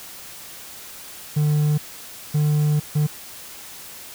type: tone bursts at uneven times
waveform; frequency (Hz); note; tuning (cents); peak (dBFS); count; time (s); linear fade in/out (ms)
triangle; 150; D3; +37; -14; 3; 1.36-1.78 / 2.34-2.8 / 2.95-3.07; 10
effects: white hiss -39 dBFS RMS until 4.14 s